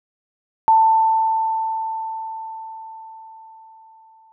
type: tone with exponential decay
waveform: sine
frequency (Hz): 889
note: A5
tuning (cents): +18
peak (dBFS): -9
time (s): 0.68-4.32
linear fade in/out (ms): 0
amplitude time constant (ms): 790
effects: none